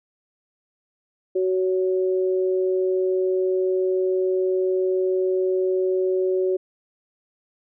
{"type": "tone pair together", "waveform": "sine", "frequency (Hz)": [373.4, 559.5], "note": ["F#4", "C#5"], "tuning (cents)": [16, 16], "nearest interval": "perfect fifth", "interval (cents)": 700, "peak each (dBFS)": [-19, -28], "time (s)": [1.35, 6.57], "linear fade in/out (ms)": 10, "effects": []}